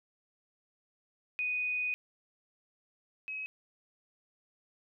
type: tone pair in turn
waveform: sine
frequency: 2486 / 2551 Hz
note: D#7 / D#7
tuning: -2 / +43 cents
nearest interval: unison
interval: 45 cents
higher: second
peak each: -30 / -36 dBFS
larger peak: first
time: 1.39-1.94 / 3.28-3.46 s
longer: first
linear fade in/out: 0 ms
effects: none